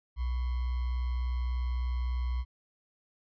sine tone with sample-and-hold, 61.74 Hz, B1, in tune, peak -28 dBFS, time 0.16-2.45 s, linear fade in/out 50 ms, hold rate 1050 Hz, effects resampled to 11025 Hz

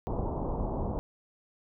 pink low-pass noise, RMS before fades -32 dBFS, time 0.07-0.99 s, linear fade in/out 0 ms, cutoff 980 Hz, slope 48 dB/octave, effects none

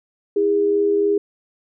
sine tone pair together, 324.2 / 407.5 Hz, E4 / G#4, -29 / -33 cents, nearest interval major third, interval 396 cents, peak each -24 / -15 dBFS, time 0.36-1.18 s, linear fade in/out 5 ms, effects none

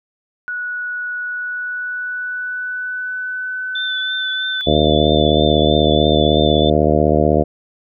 sine tone with pitch glide, 1468 to 1518.9 Hz, F#6 to F#6, -14 to +45 cents, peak -21 dBFS, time 0.48-4.61 s, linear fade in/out 0 ms, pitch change +59 cents, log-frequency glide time 1.22-4.27 s
sine tone with vibrato, 3520 Hz, A7, in tune, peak -21 dBFS, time 3.75-6.7 s, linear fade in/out 5 ms, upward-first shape triangle, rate 3.1 Hz, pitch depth 30 cents each way
harmonic tone, 76 Hz, D#2, 40 cents flat, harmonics 1 / 2 / 3 / 4 / 5 / 6 / 7 / 8 / 9, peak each -20 / -20 / -20 / -20 / -20 / -20 / -20 / -20 / -20 dBFS, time 4.66-7.44 s, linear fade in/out 20 ms
effects none

